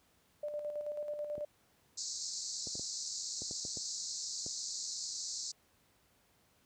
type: tone with tremolo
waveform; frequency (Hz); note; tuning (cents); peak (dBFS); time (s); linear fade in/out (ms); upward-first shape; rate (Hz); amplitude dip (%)
sine; 593; D5; +17; -35; 0.43-1.45; 5; square; 9.2; 45
type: clicks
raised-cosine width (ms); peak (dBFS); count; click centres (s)
2; -33; 9; 1.38 / 2.672 / 2.754 / 2.795 / 3.42 / 3.511 / 3.651 / 3.772 / 4.464
type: band-pass noise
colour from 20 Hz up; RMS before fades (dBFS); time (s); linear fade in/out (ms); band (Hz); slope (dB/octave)
white; -41; 1.97-5.52; 10; 4100 to 7600; 96
effects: pink hiss -70 dBFS RMS until 6.65 s + high-pass 60 Hz 12 dB/octave